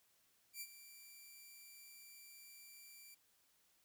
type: tone with ADSR envelope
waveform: 5% pulse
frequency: 2349 Hz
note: D7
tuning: in tune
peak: -34 dBFS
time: 0.53-3.15 s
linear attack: 80 ms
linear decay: 52 ms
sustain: -13 dB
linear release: 12 ms
effects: white hiss -75 dBFS RMS until 3.84 s